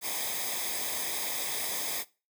white noise with comb filter, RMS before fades -33 dBFS, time 0.01-2.05 s, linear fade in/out 50 ms, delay 0.7 ms, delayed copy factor -0.7, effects noise-tail reverb RT60 0.3 s tail -20 dB re dry

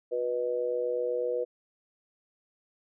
sine tone with amplitude modulation, 490 Hz, B4, 14 cents flat, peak -23 dBFS, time 0.11-1.45 s, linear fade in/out 20 ms, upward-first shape sine, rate 128 Hz, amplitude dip 85%, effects none

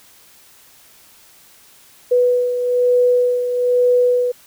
sine beating tone pair, 493 / 494.1 Hz, B4 / B4, -3 / +1 cents, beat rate 1.1 Hz, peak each -13 / -21 dBFS, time 2.11-4.32 s, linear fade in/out 10 ms, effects white hiss -48 dBFS RMS until 4.46 s

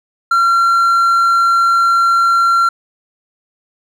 triangle tone, 1369 Hz, F6, 35 cents flat, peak -7 dBFS, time 0.31-2.69 s, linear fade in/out 5 ms, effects none

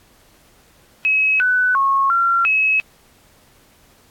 sine tone with pitch steps, 2560 / 1496 / 1093 / 1371 / 2570 Hz, D#7 / F#6 / C#6 / F6 / E7, +49 / +19 / -25 / -32 / -45 cents, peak -13 dBFS, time 1.05-2.8 s, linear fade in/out 0 ms, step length 350 ms, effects pink hiss -53 dBFS RMS until 4.1 s + AAC 64 kbps

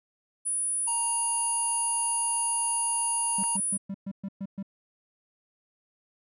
sine tone, 9800 Hz, D#9, 27 cents flat, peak -26 dBFS, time 0.45-3.78 s, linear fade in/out 20 ms
harmonic tone, 932.3 Hz, A#5, in tune, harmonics 1 / 3 / 5 / 7, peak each -31 / -41 / -45 / -48 dBFS, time 0.87-3.57 s, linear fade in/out 10 ms
triangle tone bursts, 196 Hz, G3, in tune, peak -29 dBFS, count 8, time 3.38-4.628 s, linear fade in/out 5 ms, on 51 ms, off 120 ms
clicks, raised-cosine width 0.5 ms, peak -32 dBFS, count 2, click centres 3.437 / 3.44 s
effects none

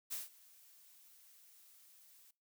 blue noise with ADSR envelope, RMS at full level -40 dBFS, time 0.1-2.31 s, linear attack 26 ms, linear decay 160 ms, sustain -23 dB, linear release 6 ms, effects noise-tail reverb RT60 0.3 s tail -23 dB re dry

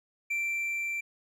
triangle tone with level ramp, 2349 Hz, D7, in tune, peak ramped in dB -26 to -29 dBFS, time 0.3-1.01 s, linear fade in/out 10 ms, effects none

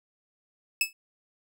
sawtooth tone with exponential decay, 2607 Hz, E7, 20 cents flat, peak -15 dBFS, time 0.81-0.93 s, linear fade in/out 2 ms, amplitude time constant 24 ms, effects none

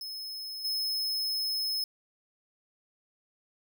45% pulse tone with level steps, 5180 Hz, E8, 31 cents flat, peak -37 / -29 dBFS, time 0.01-1.84 s, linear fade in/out 2 ms, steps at 0.64 s, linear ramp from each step 10 ms, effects none

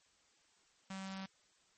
sawtooth tone with notch filter, 191.9 Hz, G3, 37 cents flat, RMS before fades -45 dBFS, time 0.9-1.26 s, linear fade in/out 5 ms, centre 390 Hz, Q 0.68, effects white hiss -71 dBFS RMS until 1.77 s + MP3 32 kbps

